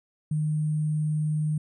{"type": "tone with sample-and-hold", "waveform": "sine", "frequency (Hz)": 153.2, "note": "D#3", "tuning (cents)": -27, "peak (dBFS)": -23, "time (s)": [0.31, 1.58], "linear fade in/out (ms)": 5, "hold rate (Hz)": 8820, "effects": ["resampled to 32000 Hz"]}